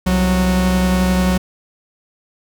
45% pulse tone pair together, 65.1 / 183.9 Hz, C2 / F#3, -8 / -10 cents, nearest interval octave + tritone, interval 1798 cents, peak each -19 / -14 dBFS, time 0.06-1.38 s, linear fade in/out 10 ms, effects none

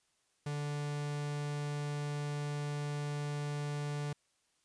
45% pulse tone, 146.2 Hz, D3, 7 cents flat, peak -35 dBFS, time 0.46-4.13 s, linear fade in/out 5 ms, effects white hiss -75 dBFS RMS until 4.64 s + resampled to 22050 Hz

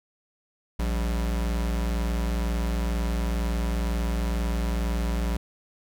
square tone pair together, 57.61 / 194.9 Hz, A#1 / G3, -20 / -10 cents, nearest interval octave + major sixth, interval 2110 cents, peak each -25 / -36 dBFS, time 0.79-5.37 s, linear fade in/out 5 ms, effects none

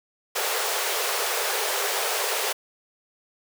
pink high-pass noise, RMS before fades -26 dBFS, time 0.35-2.53 s, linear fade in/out 10 ms, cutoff 390 Hz, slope 96 dB/octave, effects none

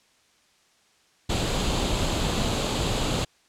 pink noise with comb filter, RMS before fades -25 dBFS, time 1.29-3.25 s, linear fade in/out 10 ms, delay 0.27 ms, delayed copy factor +0.5, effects white hiss -62 dBFS RMS until 3.48 s + low-pass 7000 Hz 12 dB/octave

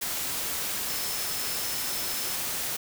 sine tone in noise, 5250 Hz, E8, 8 cents flat, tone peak -38 dBFS, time 0.88-2.36 s, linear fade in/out 10 ms, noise white, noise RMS -31 dBFS, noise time 0.01-2.77 s, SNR -10 dB, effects none

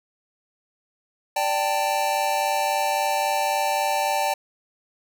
square chord, D suspended fourth, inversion none, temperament equal with one note detuned, 587.3 / 784 / 887.7 Hz, D5 / G5 / A5, 0 / 0 / +15 cents, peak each -28 / -25 / -26 dBFS, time 1.36-4.34 s, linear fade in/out 5 ms, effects none

